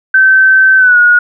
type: tone with pitch glide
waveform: sine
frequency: 1542 to 1447.1 Hz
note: G6 to F#6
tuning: -29 to -39 cents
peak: -3 dBFS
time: 0.14-1.19 s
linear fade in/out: 5 ms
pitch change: -110 cents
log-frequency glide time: 0.77-0.98 s
effects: none